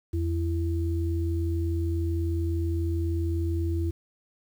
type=tone pair together; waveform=sine; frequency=83.6 / 334.4 Hz; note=E2 / E4; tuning=+25 / +25 cents; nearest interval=2 octaves; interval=2400 cents; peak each=-25 / -31 dBFS; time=0.13-3.91 s; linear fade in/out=10 ms; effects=9-bit